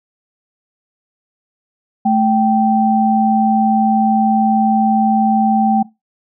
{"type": "tone pair together", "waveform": "sine", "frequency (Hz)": [218.4, 779.2], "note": ["A3", "G5"], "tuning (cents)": [-13, -11], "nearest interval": "octave + minor seventh", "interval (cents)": 2202, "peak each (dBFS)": -13, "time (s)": [2.05, 5.83], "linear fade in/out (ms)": 10, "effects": ["noise-tail reverb RT60 0.2 s tail -18 dB re dry"]}